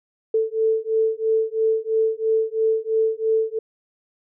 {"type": "beating tone pair", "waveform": "sine", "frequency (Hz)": [441.5, 444.5], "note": ["A4", "A4"], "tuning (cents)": [6, 18], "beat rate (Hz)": 3, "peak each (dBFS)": -21, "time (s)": [0.34, 3.59], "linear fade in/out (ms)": 5, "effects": []}